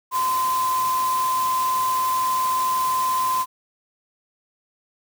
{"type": "tone in noise", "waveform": "sine", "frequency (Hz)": 1030, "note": "C6", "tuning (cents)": -28, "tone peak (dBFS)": -19, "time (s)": [0.11, 3.46], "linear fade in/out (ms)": 50, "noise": "white", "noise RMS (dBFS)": -32, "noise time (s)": [0.11, 3.46], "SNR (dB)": 10, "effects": []}